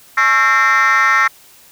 sine tone with frequency modulation, 1587 Hz, G6, 21 cents sharp, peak -7 dBFS, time 0.17-1.28 s, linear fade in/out 10 ms, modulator 245 Hz, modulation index 2, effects tanh soft clip ceiling -8 dBFS + white hiss -45 dBFS RMS until 1.71 s

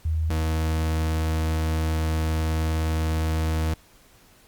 sine / 40% pulse tone pair in turn, 79.5 / 79.5 Hz, D#2 / D#2, +38 / +38 cents, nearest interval unison, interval 0 cents, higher neither, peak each -21 dBFS, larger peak neither, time 0.05-0.3 / 0.3-3.74 s, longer second, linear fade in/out 5 ms, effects pink hiss -55 dBFS RMS until 4.47 s + Opus 48 kbps

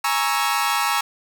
sawtooth chord, A# half-diminished seventh, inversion third, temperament equal with one note detuned, 830.6 / 936.6 / 1108.7 / 1318.5 Hz, G#5 / A#5 / C#6 / E6, 0 / +8 / 0 / 0 cents, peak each -21 dBFS, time 0.04-1.01 s, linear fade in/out 5 ms, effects none

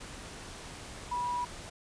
sine tone in noise, 976 Hz, B5, 21 cents flat, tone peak -30 dBFS, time 1.11-1.45 s, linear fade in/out 10 ms, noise pink, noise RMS -45 dBFS, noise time 0-1.7 s, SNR +12 dB, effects resampled to 22050 Hz

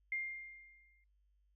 sine tone with exponential decay, 2112 Hz, C7, 16 cents sharp, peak -34 dBFS, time 0.12-1.04 s, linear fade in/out 2 ms, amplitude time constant 200 ms, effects noise-tail reverb RT60 0.2 s tail -25 dB re dry + added 50 Hz sine -70 dBFS peak until 1.55 s

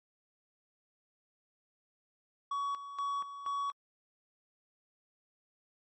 triangle tone with tremolo, 1125 Hz, C#6, 25 cents sharp, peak -30 dBFS, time 2.51-3.72 s, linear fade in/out 5 ms, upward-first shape square, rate 2.1 Hz, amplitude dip 70%, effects MP3 32 kbps

